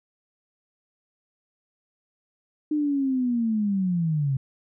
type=linear sweep; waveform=sine; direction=down; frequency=305.6 to 130.81 Hz; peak=-21 dBFS; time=2.71-4.37 s; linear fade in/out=5 ms; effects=none